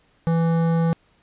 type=tone with hard clipping; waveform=sine; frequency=165.7 Hz; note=E3; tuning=9 cents sharp; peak=-19 dBFS; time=0.27-0.93 s; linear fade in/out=0 ms; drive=14 dB; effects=pink hiss -61 dBFS RMS until 1.22 s + resampled to 8000 Hz